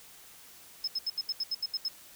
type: tone bursts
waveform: triangle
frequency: 5180 Hz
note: E8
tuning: 31 cents flat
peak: -26 dBFS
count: 10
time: 0.84-1.884 s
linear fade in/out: 5 ms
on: 36 ms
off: 76 ms
effects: tanh soft clip ceiling -25 dBFS + white hiss -53 dBFS RMS until 2.15 s